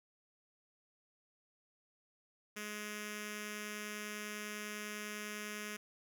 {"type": "tone with notch filter", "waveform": "5% pulse", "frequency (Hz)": 210, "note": "G#3", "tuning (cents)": 19, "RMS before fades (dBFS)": -44, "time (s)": [2.56, 5.77], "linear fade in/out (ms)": 10, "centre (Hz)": 810, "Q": 0.76, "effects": []}